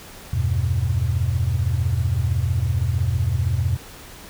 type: chord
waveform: sine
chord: E minor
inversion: none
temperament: equal with one note detuned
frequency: 82.41 / 98 / 124.11 Hz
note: E2 / G2 / B2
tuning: 0 / 0 / +9 cents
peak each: -22 dBFS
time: 0.33-3.77 s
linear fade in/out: 5 ms
effects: tanh soft clip ceiling -9 dBFS + pink hiss -41 dBFS RMS until 4.29 s

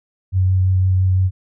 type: tone with vibrato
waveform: sine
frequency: 93.3 Hz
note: F#2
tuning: 15 cents sharp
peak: -12 dBFS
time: 0.32-1.31 s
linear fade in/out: 50 ms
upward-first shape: triangle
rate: 5.9 Hz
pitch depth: 15 cents each way
effects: none

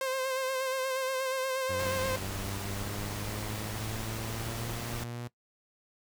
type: tone with vibrato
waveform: sawtooth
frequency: 525 Hz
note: C5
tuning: 6 cents sharp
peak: -26 dBFS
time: 0.01-2.16 s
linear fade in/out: 2 ms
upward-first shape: sine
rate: 8.4 Hz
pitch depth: 33 cents each way
type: exponential sweep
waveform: sawtooth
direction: up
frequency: 92.5 to 120.8 Hz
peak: -33 dBFS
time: 1.69-5.28 s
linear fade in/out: 10 ms
type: noise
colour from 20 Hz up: pink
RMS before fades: -39 dBFS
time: 1.79-5.04 s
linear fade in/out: 5 ms
effects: noise-tail reverb RT60 0.1 s tail -19 dB re dry

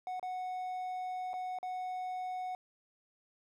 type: tone with dropouts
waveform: triangle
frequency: 737 Hz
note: F#5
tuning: 7 cents flat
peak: -34 dBFS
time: 0.07-2.55 s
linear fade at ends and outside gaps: 1 ms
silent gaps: 0.196-0.228 / 1.333-1.339 / 1.587-1.629 s
effects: none

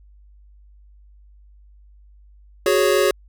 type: chord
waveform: square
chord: F# suspended second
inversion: none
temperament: equal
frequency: 370 / 415.3 / 554.4 Hz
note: F#4 / G#4 / C#5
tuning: 0 / 0 / 0 cents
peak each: -20 dBFS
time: 2.66-3.11 s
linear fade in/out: 2 ms
effects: added 50 Hz sine -46 dBFS peak until 3.28 s

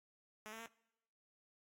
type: tone with pitch steps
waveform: 5% pulse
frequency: 214.4 / 224.1 / 228.9 Hz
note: A3 / A3 / A#3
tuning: -45 / +32 / -31 cents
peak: -37 dBFS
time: 0.46-0.661 s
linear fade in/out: 0 ms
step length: 67 ms
effects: noise-tail reverb RT60 0.9 s tail -22 dB re dry + AAC 48 kbps

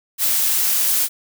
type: noise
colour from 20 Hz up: blue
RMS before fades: -18 dBFS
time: 0.18-1.09 s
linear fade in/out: 50 ms
effects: none

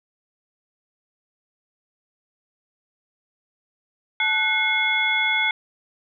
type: tone cluster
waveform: sine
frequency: 872 / 1484 / 2161 / 3410 Hz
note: A5 / F#6 / C#7 / G#7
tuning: -16 / +5 / -45 / +45 cents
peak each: -28 / -27 / -20 / -26 dBFS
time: 4.2-5.51 s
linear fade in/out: 2 ms
effects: none

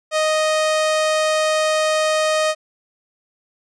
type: tone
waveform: sawtooth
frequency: 622.3 Hz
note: D#5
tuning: in tune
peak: -12 dBFS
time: 0.11-2.55 s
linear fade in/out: 50 ms
effects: resampled to 22050 Hz

